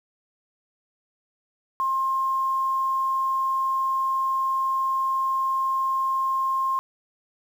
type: tone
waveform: sine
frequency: 1063 Hz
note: C6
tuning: 27 cents sharp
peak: -21 dBFS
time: 1.8-6.79 s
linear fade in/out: 0 ms
effects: 8-bit